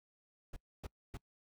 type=noise bursts; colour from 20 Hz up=brown; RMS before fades=-43 dBFS; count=3; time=0.53-1.172 s; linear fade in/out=5 ms; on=34 ms; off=270 ms; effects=noise-tail reverb RT60 0.1 s tail -24 dB re dry